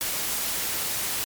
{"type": "noise", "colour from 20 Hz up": "white", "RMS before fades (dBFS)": -28, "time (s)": [0.01, 1.24], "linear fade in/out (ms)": 0, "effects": ["MP3 96 kbps"]}